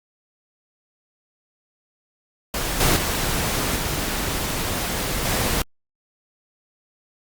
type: noise with level steps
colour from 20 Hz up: pink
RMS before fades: -25 / -18 / -23 / -25 / -22 dBFS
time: 2.54-5.62 s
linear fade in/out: 2 ms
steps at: 2.8 / 2.96 / 3.76 / 5.25 s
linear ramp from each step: 5 ms
effects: Opus 48 kbps